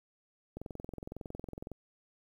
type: click train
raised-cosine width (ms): 2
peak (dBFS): -28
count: 26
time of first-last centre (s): 0.57-1.717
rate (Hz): 21.8
effects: 10-bit